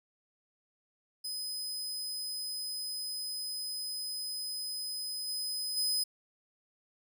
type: tone with level steps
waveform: sawtooth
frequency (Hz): 5030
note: D#8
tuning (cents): +18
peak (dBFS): -33 / -31 / -26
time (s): 1.24-6.04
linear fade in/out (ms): 10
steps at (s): 5.27 / 5.76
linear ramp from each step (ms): 20
effects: none